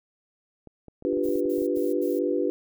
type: clicks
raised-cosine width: 2 ms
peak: -31 dBFS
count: 12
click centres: 0.673 / 0.883 / 1.024 / 1.13 / 1.172 / 1.256 / 1.289 / 1.357 / 1.456 / 1.582 / 1.619 / 1.773 s
type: chord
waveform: sine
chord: G dominant seventh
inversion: second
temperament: equal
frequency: 293.7 / 349.2 / 392 / 493.9 Hz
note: D4 / F4 / G4 / B4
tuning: 0 / 0 / 0 / 0 cents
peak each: -28 dBFS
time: 1.05-2.5 s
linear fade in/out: 0 ms
type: noise bursts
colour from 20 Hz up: violet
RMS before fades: -46 dBFS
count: 4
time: 1.23-2.193 s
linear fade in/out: 10 ms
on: 180 ms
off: 81 ms
effects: none